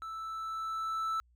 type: tone with level ramp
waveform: triangle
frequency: 1318.5 Hz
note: E6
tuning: in tune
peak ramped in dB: -37 to -28 dBFS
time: 0.02-1.2 s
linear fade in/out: 0 ms
effects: added 60 Hz sine -63 dBFS peak until 1.35 s